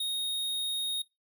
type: tone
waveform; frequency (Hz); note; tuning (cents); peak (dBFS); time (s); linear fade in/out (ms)
square; 3729; A#7; 0; -30; 0-1.02; 5
effects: noise-tail reverb RT60 0.2 s tail -23 dB re dry